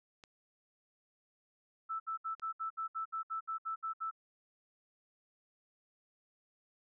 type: clicks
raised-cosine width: 0.2 ms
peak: -36 dBFS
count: 2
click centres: 0.238 / 2.397 s
type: tone bursts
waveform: sine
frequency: 1318.5 Hz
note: E6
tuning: in tune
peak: -35 dBFS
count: 13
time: 1.89-4.112 s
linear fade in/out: 20 ms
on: 110 ms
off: 66 ms
effects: none